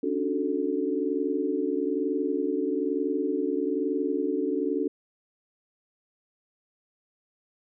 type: chord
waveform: sine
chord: D major seventh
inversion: third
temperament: equal with one note detuned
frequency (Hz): 277.2 / 298.3 / 370 / 440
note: C#4 / D4 / F#4 / A4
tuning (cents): 0 / +27 / 0 / 0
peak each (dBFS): -30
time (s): 0.03-4.88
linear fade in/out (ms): 5
effects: none